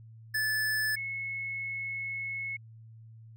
square / sine tone pair in turn, 1737 / 2188 Hz, A6 / C#7, -23 / -23 cents, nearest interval major third, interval 400 cents, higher second, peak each -28 / -33 dBFS, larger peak first, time 0.34-0.96 / 0.96-2.57 s, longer second, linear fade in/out 10 ms, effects added 112 Hz sine -48 dBFS peak until 3.36 s

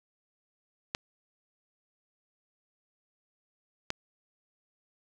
clicks, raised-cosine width 0.2 ms, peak -13 dBFS, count 2, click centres 0.949 / 3.904 s, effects none

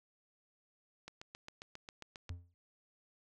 click train, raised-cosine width 0.2 ms, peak -30 dBFS, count 10, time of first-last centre 1.08-2.293 s, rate 7.42 Hz
triangle tone with exponential decay, 87.2 Hz, F2, 2 cents flat, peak -35 dBFS, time 2.3-2.54 s, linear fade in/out 0 ms, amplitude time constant 51 ms
effects none

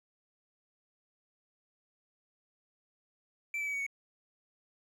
triangle tone with pitch steps, 2334 / 2306 / 2278 / 2251 / 2223 Hz, D7 / D7 / C#7 / C#7 / C#7, -11 / -32 / +47 / +26 / +4 cents, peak -31 dBFS, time 3.54-3.865 s, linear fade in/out 2 ms, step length 65 ms, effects 11-bit

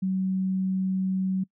sine tone, 188.7 Hz, F#3, 34 cents sharp, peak -23 dBFS, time 0.02-1.44 s, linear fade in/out 10 ms, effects noise-tail reverb RT60 0.1 s tail -24 dB re dry

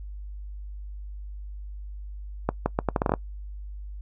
accelerating click train, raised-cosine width 1 ms, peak -8 dBFS, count 10, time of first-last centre 2.49-3.138 s, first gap 170 ms, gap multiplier 0.76, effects noise-tail reverb RT60 0.1 s tail -22 dB re dry + added 50 Hz sine -35 dBFS peak until 4.01 s

